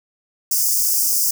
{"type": "high-pass noise", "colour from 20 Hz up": "white", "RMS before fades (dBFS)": -18, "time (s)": [0.51, 1.31], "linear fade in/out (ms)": 5, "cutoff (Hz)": 4900, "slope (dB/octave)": 96, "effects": []}